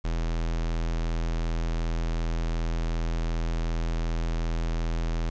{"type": "tone", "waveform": "square", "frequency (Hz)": 41.34, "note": "E1", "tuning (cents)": 6, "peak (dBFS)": -26, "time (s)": [0.04, 5.3], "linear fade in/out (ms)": 10, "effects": ["resampled to 16000 Hz", "9-bit"]}